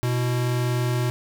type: tone pair together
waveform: square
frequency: 123.8 / 330.5 Hz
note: B2 / E4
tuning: +5 / +5 cents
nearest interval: octave + perfect fourth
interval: 1700 cents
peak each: -22 / -33 dBFS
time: 0.03-1.1 s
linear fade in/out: 0 ms
effects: none